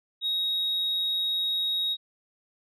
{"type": "tone", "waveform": "sine", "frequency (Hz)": 3779, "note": "A#7", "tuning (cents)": 23, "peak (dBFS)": -23, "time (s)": [0.21, 1.97], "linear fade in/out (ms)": 50, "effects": ["tanh soft clip ceiling -22 dBFS"]}